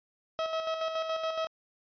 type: tone with tremolo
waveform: 30% pulse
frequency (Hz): 644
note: E5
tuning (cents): -41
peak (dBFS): -26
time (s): 0.39-1.47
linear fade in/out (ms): 0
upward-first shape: square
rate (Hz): 7.1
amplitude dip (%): 45
effects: resampled to 11025 Hz